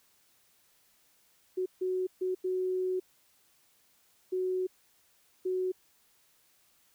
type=tone bursts at uneven times; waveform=sine; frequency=370.1 Hz; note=F#4; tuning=in tune; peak=-28 dBFS; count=6; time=1.57-1.66 / 1.81-2.07 / 2.21-2.35 / 2.44-3 / 4.32-4.67 / 5.45-5.72 s; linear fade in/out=10 ms; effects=white hiss -67 dBFS RMS until 6.94 s